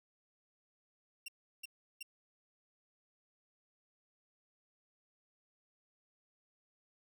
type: tone bursts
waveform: sawtooth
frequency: 2754 Hz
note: F7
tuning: 25 cents flat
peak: -39 dBFS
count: 3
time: 1.26-2.029 s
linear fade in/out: 5 ms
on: 23 ms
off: 350 ms
effects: none